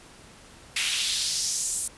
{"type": "noise with high-pass filter sweep", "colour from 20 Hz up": "pink", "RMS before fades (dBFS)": -27, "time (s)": [0.76, 1.88], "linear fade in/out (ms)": 5, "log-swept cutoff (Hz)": [2400, 9100], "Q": 2.2, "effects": ["pink hiss -50 dBFS RMS until 1.97 s", "resampled to 24000 Hz"]}